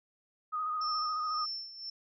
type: tone with vibrato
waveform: sine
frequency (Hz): 1244.5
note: D#6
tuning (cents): 0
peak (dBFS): -31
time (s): 0.52-1.46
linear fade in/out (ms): 20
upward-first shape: square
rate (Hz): 14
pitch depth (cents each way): 26
type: tone with tremolo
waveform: sine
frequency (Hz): 5370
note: E8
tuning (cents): +31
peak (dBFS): -34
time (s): 0.81-1.9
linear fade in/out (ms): 5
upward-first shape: sine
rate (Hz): 1.9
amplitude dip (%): 75
effects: none